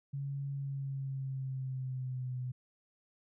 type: tone with pitch glide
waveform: sine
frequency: 139.3 to 126.27 Hz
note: C#3 to B2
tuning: +9 to +39 cents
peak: -35 dBFS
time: 0.13-2.52 s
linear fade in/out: 10 ms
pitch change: -170 cents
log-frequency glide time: 0.53-2.39 s
effects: none